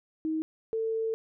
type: tone pair in turn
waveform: sine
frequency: 316.1 / 447 Hz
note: D#4 / A4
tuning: +27 / +27 cents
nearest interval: tritone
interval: 600 cents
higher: second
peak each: -27 dBFS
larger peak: neither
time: 0.25-0.42 / 0.73-1.14 s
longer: second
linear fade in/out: 0 ms
effects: none